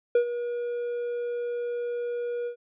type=tone with ADSR envelope; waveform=triangle; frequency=480 Hz; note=B4; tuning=49 cents flat; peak=-14 dBFS; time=0.15-2.56 s; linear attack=4 ms; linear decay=90 ms; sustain=-12 dB; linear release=94 ms; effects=resampled to 8000 Hz